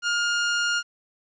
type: tone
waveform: sawtooth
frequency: 1416 Hz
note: F6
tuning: 23 cents sharp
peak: -18 dBFS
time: 0.02-0.83 s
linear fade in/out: 50 ms
effects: resampled to 16000 Hz + 10-bit